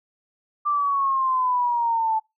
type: exponential sweep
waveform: sine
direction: down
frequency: 1184 to 872 Hz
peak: -19 dBFS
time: 0.65-2.2 s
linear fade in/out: 20 ms
effects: noise-tail reverb RT60 0.2 s tail -26 dB re dry